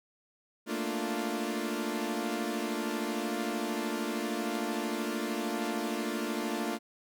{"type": "chord", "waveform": "sawtooth", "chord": "Bb major seventh", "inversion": "third", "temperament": "equal", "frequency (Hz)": [220, 233.1, 293.7, 349.2], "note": ["A3", "Bb3", "D4", "F4"], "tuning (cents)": [0, 0, 0, 0], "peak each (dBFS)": -33, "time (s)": [0.66, 6.79], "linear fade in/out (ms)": 50, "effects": []}